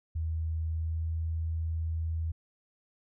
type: tone with pitch glide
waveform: sine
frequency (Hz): 80.4 to 81.19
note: E2 to E2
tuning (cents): -43 to -26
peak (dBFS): -29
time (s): 0.15-2.32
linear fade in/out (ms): 10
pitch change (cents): +17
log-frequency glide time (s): 0.69-1.05
effects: none